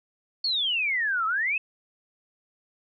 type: exponential two-way sweep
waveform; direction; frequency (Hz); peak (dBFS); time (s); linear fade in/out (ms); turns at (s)
sine; down then up; 4500 to 1265 to 2660; -23; 0.44-1.58; 5; 1.26
effects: none